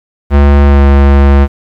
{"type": "tone with pitch glide", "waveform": "square", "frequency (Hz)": [71, 69.7], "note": ["C#2", "C#2"], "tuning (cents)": [42, 10], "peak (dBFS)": -3, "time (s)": [0.3, 1.48], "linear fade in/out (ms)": 50, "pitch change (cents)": -32, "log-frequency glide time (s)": [0.64, 0.82], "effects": ["low-pass 2000 Hz 12 dB/octave", "7-bit"]}